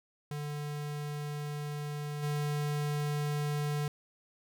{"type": "tone with level steps", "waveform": "square", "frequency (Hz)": 147.4, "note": "D3", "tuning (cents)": 7, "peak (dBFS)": [-36, -31], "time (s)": [0.31, 3.88], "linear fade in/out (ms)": 2, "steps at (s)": 2.22, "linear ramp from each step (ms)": 20, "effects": []}